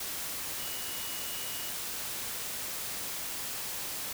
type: tone in noise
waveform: sine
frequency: 2912 Hz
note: F#7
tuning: 28 cents flat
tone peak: -45 dBFS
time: 0.59-1.7 s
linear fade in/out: 5 ms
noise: white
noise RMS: -37 dBFS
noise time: 0-4.13 s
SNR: -11 dB
effects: none